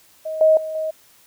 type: tone with level steps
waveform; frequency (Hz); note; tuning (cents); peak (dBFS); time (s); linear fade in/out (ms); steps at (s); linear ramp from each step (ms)
sine; 630; D#5; +21; -24 / -10 / -25 / -21; 0.25-0.91; 10; 0.41 / 0.57 / 0.75; 2
effects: white hiss -53 dBFS RMS until 1.26 s